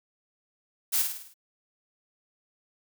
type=noise with echo; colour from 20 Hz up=blue; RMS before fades=-25 dBFS; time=0.92-1.03 s; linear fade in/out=20 ms; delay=52 ms; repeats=6; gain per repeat=-5 dB; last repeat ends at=1.342 s; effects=none